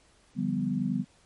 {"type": "chord", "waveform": "sine", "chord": "G dominant seventh", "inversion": "second", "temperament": "equal", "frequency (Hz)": [146.83, 174.61, 196, 246.9], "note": ["D3", "F3", "G3", "B3"], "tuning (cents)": [0, 0, 0, 0], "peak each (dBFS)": [-34, -34, -30, -30], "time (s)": [0.35, 1.05], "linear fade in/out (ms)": 50, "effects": ["pink hiss -62 dBFS RMS until 1.25 s", "MP3 48 kbps"]}